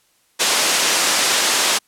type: band-pass noise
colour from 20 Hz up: white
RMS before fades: -17 dBFS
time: 0.39-1.79 s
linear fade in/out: 20 ms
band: 310 to 7500 Hz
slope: 12 dB/octave
effects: white hiss -60 dBFS RMS until 1.87 s + low-pass 12000 Hz 12 dB/octave